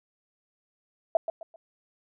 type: tone with echo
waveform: sine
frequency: 658 Hz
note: E5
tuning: 3 cents flat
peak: -17 dBFS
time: 1.15-1.17 s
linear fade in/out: 2 ms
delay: 130 ms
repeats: 3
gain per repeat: -10 dB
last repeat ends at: 1.56 s
effects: none